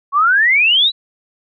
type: exponential sweep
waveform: sine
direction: up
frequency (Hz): 1087 to 4034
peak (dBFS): -9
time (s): 0.12-0.92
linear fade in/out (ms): 50
effects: none